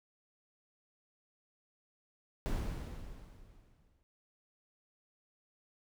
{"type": "noise with exponential decay", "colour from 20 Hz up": "brown", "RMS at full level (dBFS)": -32, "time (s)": [2.46, 4.03], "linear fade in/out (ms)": 0, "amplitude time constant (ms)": 340, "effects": []}